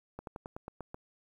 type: slowing click train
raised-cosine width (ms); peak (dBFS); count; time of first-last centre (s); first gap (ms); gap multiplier
1; -27; 8; 0.19-0.944; 82; 1.09
effects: 10-bit